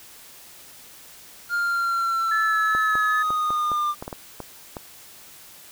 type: linear sweep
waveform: triangle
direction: down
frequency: 1411 to 1189 Hz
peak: -19 dBFS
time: 1.49-3.95 s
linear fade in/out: 50 ms
type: tone with vibrato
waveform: sine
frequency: 1718 Hz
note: A6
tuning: 42 cents flat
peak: -22 dBFS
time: 2.31-3.23 s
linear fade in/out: 10 ms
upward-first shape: sine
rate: 2.5 Hz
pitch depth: 16 cents each way
type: clicks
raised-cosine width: 1 ms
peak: -18 dBFS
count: 10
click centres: 2.75 / 2.954 / 3.305 / 3.505 / 3.717 / 4.025 / 4.079 / 4.128 / 4.403 / 4.768 s
effects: white hiss -46 dBFS RMS until 5.71 s